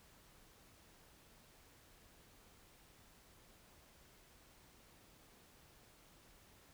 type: silence
effects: pink hiss -65 dBFS RMS until 6.73 s